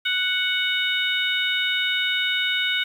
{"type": "harmonic tone", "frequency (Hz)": 740, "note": "F#5", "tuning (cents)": 0, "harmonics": [2, 3, 4, 5], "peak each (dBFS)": [-26, -26, -26, -26], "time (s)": [0.05, 2.84], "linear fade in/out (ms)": 10, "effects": ["8-bit"]}